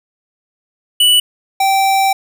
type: tone pair in turn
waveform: square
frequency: 2960 / 777.7 Hz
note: F#7 / G5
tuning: 0 / -14 cents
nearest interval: octave + major seventh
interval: 2314 cents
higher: first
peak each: -8 / -11 dBFS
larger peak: first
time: 1-1.2 / 1.6-2.13 s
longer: second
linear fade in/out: 5 ms
effects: none